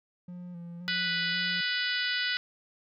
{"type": "tone with vibrato", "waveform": "triangle", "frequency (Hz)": 174.61, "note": "F3", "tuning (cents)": 0, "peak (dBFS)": -37, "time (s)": [0.28, 1.61], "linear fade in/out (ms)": 5, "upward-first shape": "square", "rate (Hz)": 1.9, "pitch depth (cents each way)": 31}
{"type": "harmonic tone", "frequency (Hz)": 493.9, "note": "B4", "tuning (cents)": 0, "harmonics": [3, 4, 5, 6, 7, 8, 9, 10], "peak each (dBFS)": [-32, -34, -40, -35, -38, -37, -39, -38], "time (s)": [0.88, 2.37], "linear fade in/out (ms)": 0}
{"effects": []}